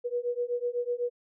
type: beating tone pair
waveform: sine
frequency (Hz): 480.9 / 488.9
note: B4 / B4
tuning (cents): -46 / -18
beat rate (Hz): 8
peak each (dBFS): -31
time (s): 0.04-1.1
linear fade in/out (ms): 20
effects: none